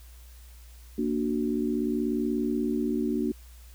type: chord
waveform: sine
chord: Bb augmented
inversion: none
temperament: equal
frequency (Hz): 233.1 / 293.7 / 370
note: Bb3 / D4 / F#4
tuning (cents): 0 / 0 / 0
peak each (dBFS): -28 / -29 / -31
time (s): 0.98-3.32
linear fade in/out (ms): 5
effects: added 60 Hz sine -46 dBFS peak until 3.74 s + white hiss -57 dBFS RMS until 3.74 s